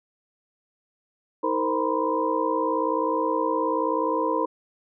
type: tone cluster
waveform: sine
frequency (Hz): 318.5 / 456 / 517 / 963 / 1022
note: D#4 / A#4 / C5 / B5 / C6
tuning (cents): +41 / -38 / -21 / -44 / -41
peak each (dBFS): -28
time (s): 1.43-4.46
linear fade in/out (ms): 10
effects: none